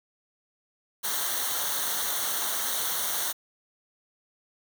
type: noise with comb filter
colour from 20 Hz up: white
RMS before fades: -29 dBFS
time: 1.03-3.33 s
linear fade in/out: 20 ms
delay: 0.4 ms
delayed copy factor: -0.75
effects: none